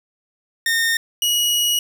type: tone pair in turn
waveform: sawtooth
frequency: 1831 / 2907 Hz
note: A#6 / F#7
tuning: -32 / -31 cents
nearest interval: minor sixth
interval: 801 cents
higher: second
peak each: -13 dBFS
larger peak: neither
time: 0.66-0.97 / 1.22-1.79 s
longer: second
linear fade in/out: 2 ms
effects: none